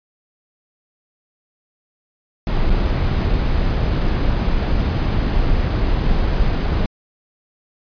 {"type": "noise with dropouts", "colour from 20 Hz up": "brown", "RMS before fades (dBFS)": -17, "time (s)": [2.47, 6.86], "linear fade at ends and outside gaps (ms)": 1, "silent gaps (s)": [2.698, 2.703], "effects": ["resampled to 11025 Hz"]}